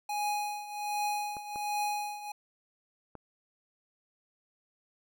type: tone with tremolo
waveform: square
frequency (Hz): 830.6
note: G#5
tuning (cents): 0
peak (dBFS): -29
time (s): 0.09-2.32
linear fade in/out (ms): 5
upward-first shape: triangle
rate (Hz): 1.3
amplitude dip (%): 80
type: clicks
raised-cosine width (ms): 1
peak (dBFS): -30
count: 3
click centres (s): 1.368 / 1.559 / 3.153
effects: none